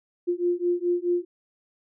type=beating tone pair; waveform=sine; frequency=349.2 / 353.9 Hz; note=F4 / F4; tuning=0 / +23 cents; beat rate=4.7 Hz; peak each=-25 dBFS; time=0.27-1.25 s; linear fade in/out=20 ms; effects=none